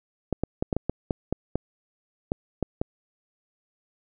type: clicks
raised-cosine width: 2 ms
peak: -11 dBFS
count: 12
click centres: 0.327 / 0.436 / 0.625 / 0.728 / 0.766 / 0.896 / 1.108 / 1.326 / 1.556 / 2.319 / 2.627 / 2.815 s
effects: none